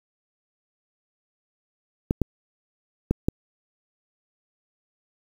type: clicks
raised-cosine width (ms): 3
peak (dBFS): -7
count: 4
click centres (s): 2.109 / 2.217 / 3.11 / 3.285
effects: 7-bit